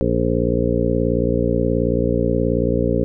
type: harmonic tone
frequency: 58.6 Hz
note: A#1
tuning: 10 cents sharp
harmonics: 1 / 2 / 3 / 4 / 5 / 7 / 8 / 9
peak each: -24 / -24 / -24 / -24 / -24 / -24 / -24 / -24 dBFS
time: 0.01-3.04 s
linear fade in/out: 0 ms
effects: none